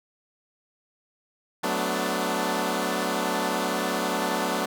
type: chord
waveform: 10% pulse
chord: B minor seventh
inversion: second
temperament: equal with one note detuned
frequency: 185 / 220 / 250.1 / 293.7 Hz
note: F#3 / A3 / B3 / D4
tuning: 0 / 0 / +22 / 0 cents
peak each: -22 dBFS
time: 1.63-4.66 s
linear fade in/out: 10 ms
effects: none